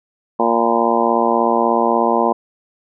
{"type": "harmonic tone with a mistuned harmonic", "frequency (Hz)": 116.54, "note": "A#2", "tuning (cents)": 0, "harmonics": [2, 3, 4, 5, 6, 7, 8, 9], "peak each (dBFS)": [-21, -21, -21, -21, -21, -21, -21, -21], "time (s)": [0.39, 2.33], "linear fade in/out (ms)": 10, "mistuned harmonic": 9, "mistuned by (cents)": -55, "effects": []}